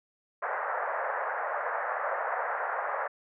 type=band-pass noise; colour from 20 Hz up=pink; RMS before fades=-32 dBFS; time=0.42-3.08 s; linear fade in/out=10 ms; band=530 to 1800 Hz; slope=48 dB/octave; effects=none